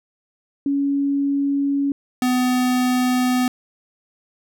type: tone pair in turn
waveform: sine / square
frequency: 280.3 / 251.2 Hz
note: C#4 / B3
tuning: +19 / +30 cents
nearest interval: major second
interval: 189 cents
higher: first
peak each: -17 dBFS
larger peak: neither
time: 0.66-1.92 / 2.22-3.48 s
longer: neither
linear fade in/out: 2 ms
effects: none